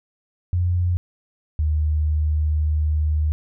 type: tone pair in turn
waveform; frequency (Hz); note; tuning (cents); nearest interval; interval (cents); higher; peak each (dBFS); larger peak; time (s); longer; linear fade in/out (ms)
sine; 88.5 / 76.49; F2 / D#2; +23 / -29; minor third; 252; first; -17; neither; 0.53-0.97 / 1.59-3.32; second; 0
effects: none